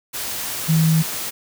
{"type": "tone in noise", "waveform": "sine", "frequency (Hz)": 160.2, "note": "E3", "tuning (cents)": -49, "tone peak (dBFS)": -13, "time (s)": [0.68, 1.03], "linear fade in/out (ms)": 20, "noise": "white", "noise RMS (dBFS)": -27, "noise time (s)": [0.13, 1.31], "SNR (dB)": 11, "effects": []}